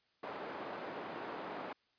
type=band-pass noise; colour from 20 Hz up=white; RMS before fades=-44 dBFS; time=0.23-1.73 s; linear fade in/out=5 ms; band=260 to 970 Hz; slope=12 dB/octave; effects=white hiss -75 dBFS RMS until 1.98 s + resampled to 11025 Hz